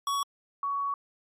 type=tone pair in turn; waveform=square / sine; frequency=1122 / 1122 Hz; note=C#6 / C#6; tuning=+21 / +21 cents; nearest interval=unison; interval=0 cents; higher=neither; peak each=-27 dBFS; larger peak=neither; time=0.07-0.23 / 0.63-0.94 s; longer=second; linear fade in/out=2 ms; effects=MP3 64 kbps